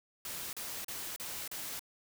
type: noise bursts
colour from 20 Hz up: white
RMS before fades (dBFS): -41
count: 5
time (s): 0.25-1.794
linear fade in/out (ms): 2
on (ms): 280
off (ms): 36
effects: none